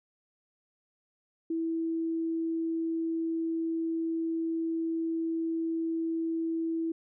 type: tone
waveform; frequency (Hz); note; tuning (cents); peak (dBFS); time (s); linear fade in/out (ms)
sine; 327.8; E4; -10; -28; 1.5-6.92; 5
effects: none